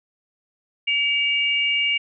sine tone pair together, 2283 / 2820 Hz, D7 / F7, -50 / +16 cents, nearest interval major third, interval 366 cents, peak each -21 dBFS, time 0.87-1.98 s, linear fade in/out 10 ms, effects none

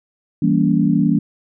sine chord, E diminished seventh, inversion none, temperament equal with one note detuned, 164.81 / 196 / 233.1 / 283.5 Hz, E3 / G3 / Bb3 / Db4, 0 / 0 / 0 / +39 cents, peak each -18 dBFS, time 0.42-1.19 s, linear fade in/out 5 ms, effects none

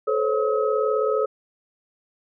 sine tone cluster, 433.3 / 509 / 548 / 1278 Hz, A4 / C5 / C#5 / D#6, -27 / -48 / -20 / +46 cents, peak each -22 / -27 / -25 / -27 dBFS, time 0.07-1.26 s, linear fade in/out 10 ms, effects none

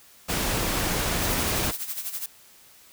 pink noise, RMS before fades -26 dBFS, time 0.28-1.72 s, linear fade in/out 20 ms
blue noise with tremolo, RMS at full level -30 dBFS, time 1.22-2.26 s, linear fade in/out 2 ms, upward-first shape sine, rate 12 Hz, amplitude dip 70%
effects white hiss -53 dBFS RMS until 2.92 s

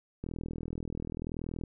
click train, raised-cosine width 3 ms, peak -24 dBFS, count 58, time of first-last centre 0.24-1.637 s, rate 40.8 Hz, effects none

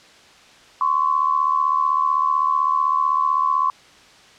sine tone pair together, 1041.2 / 1117 Hz, C6 / C#6, -9 / +13 cents, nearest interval minor second, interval 122 cents, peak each -19 dBFS, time 0.81-3.7 s, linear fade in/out 2 ms, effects white hiss -48 dBFS RMS until 4.38 s + low-pass 5000 Hz 12 dB/octave

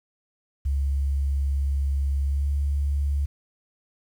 sine tone with pitch glide, 69.3 to 70.96 Hz, C#2 to C#2, 0 to +41 cents, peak -21 dBFS, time 0.65-3.26 s, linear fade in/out 10 ms, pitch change +41 cents, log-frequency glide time 2.26-2.49 s, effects 9-bit

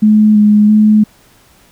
sine tone with vibrato, 211.5 Hz, G#3, 32 cents sharp, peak -4 dBFS, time 0.02-1.04 s, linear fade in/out 10 ms, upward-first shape square, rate 1.5 Hz, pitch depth 16 cents each way, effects pink hiss -47 dBFS RMS until 1.71 s

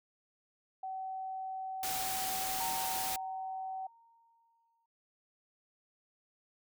sine tone, 760 Hz, F#5, 46 cents sharp, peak -37 dBFS, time 0.83-3.87 s, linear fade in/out 5 ms
white noise, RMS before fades -37 dBFS, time 1.83-3.16 s, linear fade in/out 2 ms
sine tone with exponential decay, 923 Hz, A#5, 17 cents flat, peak -36 dBFS, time 2.6-4.86 s, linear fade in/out 5 ms, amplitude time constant 490 ms
effects none

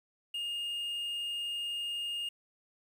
triangle tone with quantisation, 2836 Hz, F7, 26 cents sharp, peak -32 dBFS, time 0.34-2.29 s, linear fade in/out 5 ms, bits 10, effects none

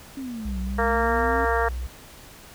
sine exponential two-way sweep, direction down then up, 277.2 to 185 to 274.6 Hz, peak -30 dBFS, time 0.17-1.45 s, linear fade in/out 2 ms, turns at 0.59 s
sine tone, 61.5 Hz, B1, 7 cents flat, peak -27 dBFS, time 0.45-1.87 s, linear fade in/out 5 ms
harmonic tone, 230.8 Hz, A#3, 17 cents flat, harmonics 2 / 3 / 4 / 5 / 6 / 7 / 8, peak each -25 / -27 / -28 / -29 / -30 / -30 / -31 dBFS, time 0.78-1.69 s, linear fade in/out 10 ms
effects pink hiss -46 dBFS RMS until 2.54 s

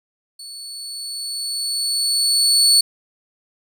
30% pulse tone with level ramp, 4435 Hz, C#8, in tune, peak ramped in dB -31 to -7 dBFS, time 0.39-2.81 s, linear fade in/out 5 ms, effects none

